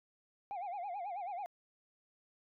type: tone with vibrato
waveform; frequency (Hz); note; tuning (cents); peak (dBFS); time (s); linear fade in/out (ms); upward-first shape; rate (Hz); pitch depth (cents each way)
sine; 757; F#5; +39; -36; 0.51-1.46; 0; sine; 9.2; 170
effects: tanh soft clip ceiling -37 dBFS